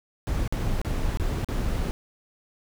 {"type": "noise with dropouts", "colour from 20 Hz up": "brown", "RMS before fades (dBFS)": -26, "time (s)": [0.27, 1.91], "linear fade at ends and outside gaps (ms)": 0, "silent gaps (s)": [[0.477, 0.525], [0.815, 0.848], [1.172, 1.198], [1.446, 1.487]], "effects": []}